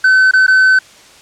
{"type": "tone with dropouts", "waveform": "triangle", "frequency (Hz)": 1523, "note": "F#6", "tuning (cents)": 50, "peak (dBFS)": -4, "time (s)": [0.04, 0.79], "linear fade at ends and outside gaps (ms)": 5, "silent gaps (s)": [[0.312, 0.335], [0.466, 0.479]], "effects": ["white hiss -41 dBFS RMS until 1.21 s", "low-pass 7000 Hz 12 dB/octave"]}